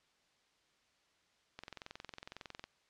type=click train; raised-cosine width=0.2 ms; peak=-28 dBFS; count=24; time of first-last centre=1.59-2.64 s; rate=21.9 Hz; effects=white hiss -73 dBFS RMS until 2.89 s + low-pass 5000 Hz 12 dB/octave